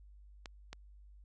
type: clicks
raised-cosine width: 0.2 ms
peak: -27 dBFS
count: 2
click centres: 0.458 / 0.73 s
effects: added 50 Hz sine -54 dBFS peak until 1.24 s + resampled to 24000 Hz